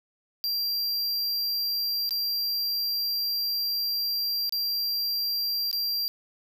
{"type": "tone with dropouts", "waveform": "square", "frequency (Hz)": 4741, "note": "D8", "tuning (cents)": 16, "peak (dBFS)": -26, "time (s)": [0.44, 6.08], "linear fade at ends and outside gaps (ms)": 0, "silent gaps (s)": [[2.092, 2.108], [4.494, 4.524], [5.713, 5.729]], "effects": []}